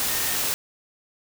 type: tone in noise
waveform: sine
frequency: 1832 Hz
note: A#6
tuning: 31 cents flat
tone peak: -36 dBFS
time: 0.09-0.36 s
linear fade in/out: 0 ms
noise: white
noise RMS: -25 dBFS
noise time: 0-0.54 s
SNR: -14 dB
effects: none